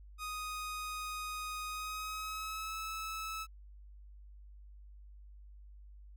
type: tone with pitch glide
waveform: sawtooth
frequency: 1246 to 1302.7 Hz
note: D#6 to E6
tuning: +2 to -21 cents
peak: -35 dBFS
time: 0.18-3.47 s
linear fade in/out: 50 ms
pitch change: +77 cents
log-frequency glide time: 1.67-2.79 s
effects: added 50 Hz sine -51 dBFS peak until 6.16 s